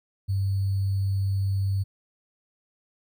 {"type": "tone with sample-and-hold", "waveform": "sine", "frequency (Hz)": 97.5, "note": "G2", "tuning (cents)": -9, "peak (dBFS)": -22, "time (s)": [0.28, 1.84], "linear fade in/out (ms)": 20, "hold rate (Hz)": 4410, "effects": []}